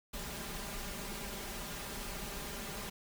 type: noise with comb filter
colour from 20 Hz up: pink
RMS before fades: -42 dBFS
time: 0.13-2.9 s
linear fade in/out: 10 ms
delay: 5 ms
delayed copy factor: +0.65
effects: none